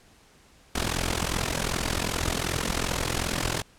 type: noise with amplitude modulation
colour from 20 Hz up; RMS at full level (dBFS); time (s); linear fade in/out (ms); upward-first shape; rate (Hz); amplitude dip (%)
pink; -24; 0.75-3.62; 5; sine; 42.6; 85
effects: pink hiss -57 dBFS RMS until 3.78 s + low-pass 10000 Hz 12 dB/octave